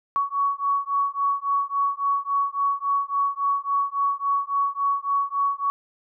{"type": "beating tone pair", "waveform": "sine", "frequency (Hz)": [1119, 1122.6], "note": ["C#6", "C#6"], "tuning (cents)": [16, 22], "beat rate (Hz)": 3.6, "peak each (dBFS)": -24, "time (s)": [0.16, 5.7], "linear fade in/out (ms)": 0, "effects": []}